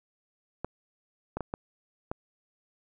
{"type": "clicks", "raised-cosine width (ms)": 1, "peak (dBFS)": -18, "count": 5, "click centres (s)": [0.646, 1.37, 1.407, 1.539, 2.115], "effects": []}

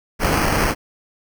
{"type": "noise with sample-and-hold", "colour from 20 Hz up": "pink", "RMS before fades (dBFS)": -18, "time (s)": [0.19, 0.75], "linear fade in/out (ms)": 50, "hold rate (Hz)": 3675, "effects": []}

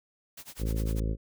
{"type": "noise with tremolo", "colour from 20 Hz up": "white", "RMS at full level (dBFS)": -43, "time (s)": [0.37, 1], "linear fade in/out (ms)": 5, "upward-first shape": "sine", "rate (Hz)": 10, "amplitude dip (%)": 95}
{"type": "harmonic tone", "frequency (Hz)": 54.4, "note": "A1", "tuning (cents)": -19, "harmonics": [1, 2, 3, 4, 5, 6, 7, 8, 9, 10], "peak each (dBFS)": [-28, -34, -38, -40, -42, -44, -45, -46, -47, -48], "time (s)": [0.58, 1.17], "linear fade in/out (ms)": 50}
{"effects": []}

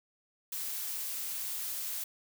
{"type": "noise", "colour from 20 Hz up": "blue", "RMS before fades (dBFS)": -37, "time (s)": [0.52, 2.04], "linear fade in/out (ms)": 5, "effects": []}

